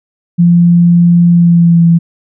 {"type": "tone with pitch glide", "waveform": "sine", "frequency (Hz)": [172.6, 168.17], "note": ["F3", "E3"], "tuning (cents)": [-20, 35], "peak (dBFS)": -3, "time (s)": [0.38, 1.99], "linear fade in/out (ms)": 20, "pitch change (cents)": -45, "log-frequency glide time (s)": [1.31, 1.87], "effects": []}